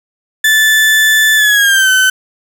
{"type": "tone with pitch glide", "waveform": "35% pulse", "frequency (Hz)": [1751, 1524.3], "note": ["A6", "G6"], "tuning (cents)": [-9, -49], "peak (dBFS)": -5, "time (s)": [0.44, 2.1], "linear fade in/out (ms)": 5, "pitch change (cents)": -240, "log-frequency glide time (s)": [1.36, 1.9], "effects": []}